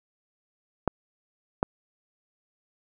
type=clicks; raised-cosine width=1 ms; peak=-8 dBFS; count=2; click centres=0.877 / 1.629 s; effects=none